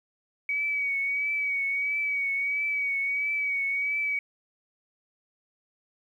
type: tone with vibrato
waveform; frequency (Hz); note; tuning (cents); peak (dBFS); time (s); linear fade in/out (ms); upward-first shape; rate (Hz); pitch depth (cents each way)
sine; 2262; C#7; +34; -25; 0.49-4.19; 2; triangle; 1.5; 45
effects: 10-bit